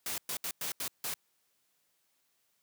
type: noise bursts at uneven times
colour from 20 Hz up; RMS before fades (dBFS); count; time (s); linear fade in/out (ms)
white; -36; 6; 0.06-0.18 / 0.29-0.37 / 0.44-0.51 / 0.61-0.72 / 0.8-0.88 / 1.04-1.14; 2
effects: white hiss -75 dBFS RMS until 2.62 s + high-pass 100 Hz 12 dB/octave